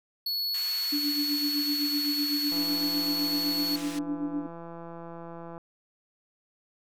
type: tone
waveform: square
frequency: 4393 Hz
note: C#8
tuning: 16 cents flat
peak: -28 dBFS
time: 0.26-3.76 s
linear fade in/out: 5 ms
type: band-pass noise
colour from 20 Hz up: pink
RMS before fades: -42 dBFS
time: 0.54-3.99 s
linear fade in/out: 5 ms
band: 1800 to 9500 Hz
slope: 12 dB/octave
type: tone with tremolo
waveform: sine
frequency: 291.5 Hz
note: D4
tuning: 13 cents flat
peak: -26 dBFS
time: 0.92-4.47 s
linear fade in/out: 10 ms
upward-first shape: sine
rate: 7.9 Hz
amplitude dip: 70%
type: click train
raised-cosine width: 1 ms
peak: -29 dBFS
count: 515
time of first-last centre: 2.52-5.58 s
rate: 168 Hz
effects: none